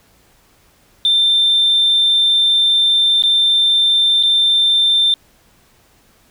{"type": "tone with dropouts", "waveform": "sine", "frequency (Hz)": 3575, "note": "A7", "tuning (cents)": 27, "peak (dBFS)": -9, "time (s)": [1.05, 5.14], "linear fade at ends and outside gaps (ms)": 1, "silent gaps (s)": [[3.223, 3.237], [4.228, 4.234]], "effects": ["tanh soft clip ceiling -6 dBFS", "pink hiss -53 dBFS RMS until 6.3 s"]}